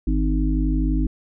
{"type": "harmonic tone with a mistuned harmonic", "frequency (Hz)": 51.91, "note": "G#1", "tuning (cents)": 0, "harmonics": [1, 3, 5, 6], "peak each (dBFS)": [-19, -28, -25, -26], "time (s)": [0.07, 1.07], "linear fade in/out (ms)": 5, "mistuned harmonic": 1, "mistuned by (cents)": -78, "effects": []}